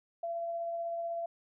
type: tone with tremolo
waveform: sine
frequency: 677 Hz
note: E5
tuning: 46 cents sharp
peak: -32 dBFS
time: 0.23-1.26 s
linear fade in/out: 5 ms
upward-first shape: triangle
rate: 16 Hz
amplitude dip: 25%
effects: none